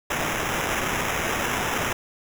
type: noise with sample-and-hold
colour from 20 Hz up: white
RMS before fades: -26 dBFS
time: 0.1-1.93 s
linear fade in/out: 5 ms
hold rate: 4410 Hz
effects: none